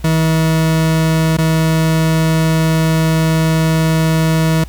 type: tone with dropouts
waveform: 40% pulse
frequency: 160.4 Hz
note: E3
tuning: 47 cents flat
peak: -10 dBFS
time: 0.04-4.64 s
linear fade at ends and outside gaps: 5 ms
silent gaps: 1.37-1.384 s
effects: added 60 Hz sine -28 dBFS peak until 4.68 s + pink hiss -43 dBFS RMS until 4.68 s